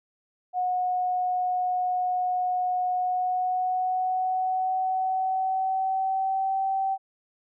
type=tone with pitch glide; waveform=sine; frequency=729 to 772.3 Hz; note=F#5 to G5; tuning=-26 to -26 cents; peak=-23 dBFS; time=0.53-6.98 s; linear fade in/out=50 ms; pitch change=+100 cents; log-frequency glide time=2.94-6.62 s; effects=none